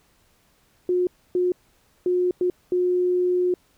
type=tone bursts at uneven times; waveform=sine; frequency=360 Hz; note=F#4; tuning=47 cents flat; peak=-18 dBFS; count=5; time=0.89-1.07 / 1.35-1.52 / 2.06-2.31 / 2.41-2.5 / 2.72-3.54 s; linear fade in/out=2 ms; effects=pink hiss -62 dBFS RMS until 3.77 s